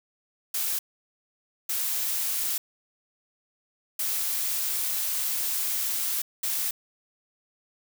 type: noise bursts at uneven times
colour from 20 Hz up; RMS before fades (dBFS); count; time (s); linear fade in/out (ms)
blue; -28; 4; 0.54-0.79 / 1.69-2.58 / 3.99-6.22 / 6.43-6.71; 5
effects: none